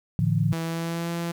sine chord, A suspended fourth, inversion none, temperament equal with one note detuned, 110 / 146.83 / 168.86 Hz, A2 / D3 / E3, 0 / 0 / +42 cents, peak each -24 dBFS, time 0.19-0.53 s, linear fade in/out 0 ms
sawtooth tone with pitch glide, 164.3 to 169.7 Hz, E3 to F3, -5 to -49 cents, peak -23 dBFS, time 0.52-1.32 s, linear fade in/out 10 ms, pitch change +56 cents, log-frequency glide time 0.62-1.12 s
effects 9-bit

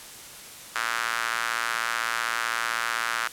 square tone with high-pass filter, 57.9 Hz, A#1, 11 cents flat, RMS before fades -28 dBFS, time 0.75-3.28 s, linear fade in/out 5 ms, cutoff 1400 Hz, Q 2.7, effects white hiss -43 dBFS RMS until 3.32 s + low-pass 12000 Hz 12 dB/octave

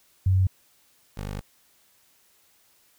sine / 15% pulse tone pair in turn, 94 / 50.13 Hz, F#2 / G1, +28 / +39 cents, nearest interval major seventh, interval 1089 cents, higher first, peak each -17 / -25 dBFS, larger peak first, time 0.26-0.47 / 1.17-1.41 s, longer second, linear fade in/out 5 ms, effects white hiss -62 dBFS RMS until 2.98 s

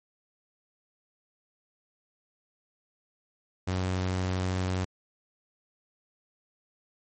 sawtooth tone, 92.5 Hz, F#2, in tune, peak -23 dBFS, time 3.67-4.85 s, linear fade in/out 10 ms, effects MP3 32 kbps

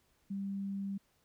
sine tone, 197.1 Hz, G3, 10 cents sharp, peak -35 dBFS, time 0.3-0.98 s, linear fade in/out 10 ms, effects pink hiss -73 dBFS RMS until 1.24 s

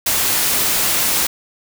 white noise, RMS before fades -17 dBFS, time 0.06-1.27 s, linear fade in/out 5 ms, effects none

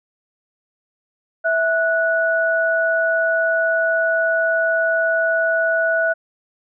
sine tone pair together, 655.7 / 1472 Hz, E5 / F#6, -9 / -9 cents, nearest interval octave + major second, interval 1400 cents, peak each -18 dBFS, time 1.44-6.14 s, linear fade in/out 20 ms, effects none

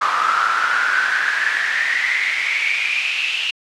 brown noise with high-pass filter sweep, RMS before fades -19 dBFS, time 0.01-3.51 s, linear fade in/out 10 ms, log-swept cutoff 1200 to 2800 Hz, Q 9.2, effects low-pass 6000 Hz 12 dB/octave

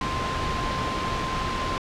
sine tone in noise, 1044 Hz, C6, 4 cents flat, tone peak -29 dBFS, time 0.01-1.78 s, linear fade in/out 2 ms, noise pink, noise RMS -28 dBFS, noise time 0.01-1.78 s, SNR -4 dB, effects low-pass 4000 Hz 12 dB/octave

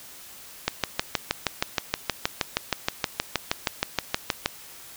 click train, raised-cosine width 0.2 ms, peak -4 dBFS, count 25, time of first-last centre 0.68-4.46 s, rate 6.35 Hz, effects white hiss -45 dBFS RMS until 4.96 s

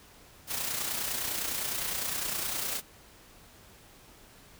white noise with amplitude modulation, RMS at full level -31 dBFS, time 0.47-2.82 s, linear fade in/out 50 ms, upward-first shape sine, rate 29.8 Hz, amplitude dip 45%, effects pink hiss -55 dBFS RMS until 4.59 s

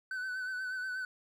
triangle tone with vibrato, 1511 Hz, F#6, 36 cents sharp, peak -33 dBFS, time 0.11-1.05 s, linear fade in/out 2 ms, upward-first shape sine, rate 8.3 Hz, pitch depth 36 cents each way, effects none

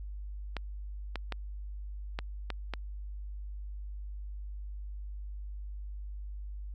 clicks, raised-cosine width 0.3 ms, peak -19 dBFS, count 6, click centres 0.567 / 1.157 / 1.323 / 2.189 / 2.503 / 2.737 s, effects added 50 Hz sine -38 dBFS peak until 6.74 s

